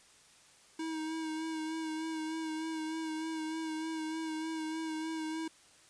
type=tone with vibrato; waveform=square; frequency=318 Hz; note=D#4; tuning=38 cents sharp; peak=-36 dBFS; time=0.79-5.48 s; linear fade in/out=5 ms; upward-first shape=sine; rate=3.3 Hz; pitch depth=27 cents each way; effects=white hiss -61 dBFS RMS until 5.89 s + resampled to 22050 Hz